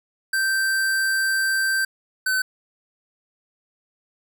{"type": "tone pair in turn", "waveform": "square", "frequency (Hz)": [1562, 1522.8], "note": ["G6", "F#6"], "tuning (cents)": [-7, 49], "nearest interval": "unison", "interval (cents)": 44, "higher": "first", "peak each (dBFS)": -20, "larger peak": "neither", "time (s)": [[0.33, 1.85], [2.26, 2.42]], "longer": "first", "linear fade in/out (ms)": 5, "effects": []}